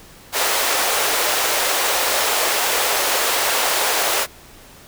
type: high-pass noise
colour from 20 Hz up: pink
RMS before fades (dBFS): -19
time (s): 0.32-4.27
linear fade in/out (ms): 50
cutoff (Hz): 460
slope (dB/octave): 24
effects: pink hiss -44 dBFS RMS until 4.87 s